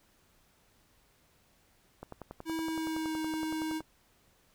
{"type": "click train", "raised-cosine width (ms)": 1, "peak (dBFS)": -28, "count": 20, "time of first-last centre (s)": [2.03, 3.806], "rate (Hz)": 10.7}
{"type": "tone with pitch glide", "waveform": "square", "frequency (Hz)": [323.7, 315.4], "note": ["E4", "D#4"], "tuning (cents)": [-31, 24], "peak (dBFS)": -33, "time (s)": [2.45, 3.82], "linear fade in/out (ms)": 50, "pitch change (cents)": -45, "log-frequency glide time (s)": [2.56, 3.18]}
{"effects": ["pink hiss -67 dBFS RMS until 4.54 s"]}